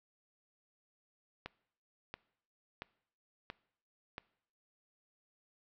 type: click train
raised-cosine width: 0.3 ms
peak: -25 dBFS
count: 5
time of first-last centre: 1.46-4.181 s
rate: 1.47 Hz
effects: noise-tail reverb RT60 0.7 s tail -22 dB re dry + low-pass 5000 Hz 12 dB/octave